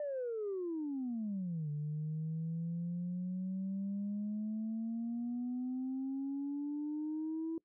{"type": "exponential two-way sweep", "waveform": "sine", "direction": "down then up", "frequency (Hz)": [600, 146.83, 329], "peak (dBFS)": -34, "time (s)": [0, 7.58], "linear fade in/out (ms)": 2, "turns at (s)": 1.7, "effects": ["noise-tail reverb RT60 0.1 s tail -23 dB re dry", "tanh soft clip ceiling -32 dBFS"]}